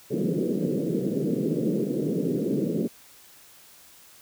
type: band-pass noise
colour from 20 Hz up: pink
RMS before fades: -26 dBFS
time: 0.1-2.88 s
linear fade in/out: 10 ms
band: 150 to 490 Hz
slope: 48 dB/octave
effects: white hiss -52 dBFS RMS until 4.21 s